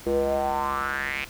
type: tone with band-pass filter sweep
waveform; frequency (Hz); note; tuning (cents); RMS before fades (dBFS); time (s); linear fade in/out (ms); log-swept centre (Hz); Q
square; 69; C#2; -7; -26; 0.06-1.25; 10; 410 to 2500; 5.7
effects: pink hiss -44 dBFS RMS until 1.29 s